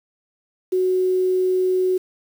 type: tone with quantisation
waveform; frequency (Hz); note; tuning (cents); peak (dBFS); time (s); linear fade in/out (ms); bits
sine; 370; F#4; 0; -16; 0.72-1.98; 10; 7
effects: none